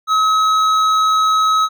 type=tone with hard clipping; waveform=triangle; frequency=1281 Hz; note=E6; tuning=50 cents flat; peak=-13 dBFS; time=0.07-1.69 s; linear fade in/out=50 ms; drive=12 dB; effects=none